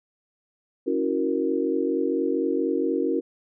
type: chord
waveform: sine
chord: F# dominant seventh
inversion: second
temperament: equal with one note detuned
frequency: 277.2 / 325.7 / 370 / 466.2 Hz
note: C#4 / E4 / F#4 / A#4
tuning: 0 / -21 / 0 / 0 cents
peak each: -27 dBFS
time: 0.86-3.21 s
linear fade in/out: 20 ms
effects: none